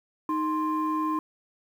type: tone pair together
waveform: sine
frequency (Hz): 311.2 / 1048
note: D#4 / C6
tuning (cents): 0 / +2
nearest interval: octave + major sixth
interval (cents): 2102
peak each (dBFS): -26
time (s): 0.29-1.19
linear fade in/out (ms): 2
effects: tanh soft clip ceiling -19 dBFS + 9-bit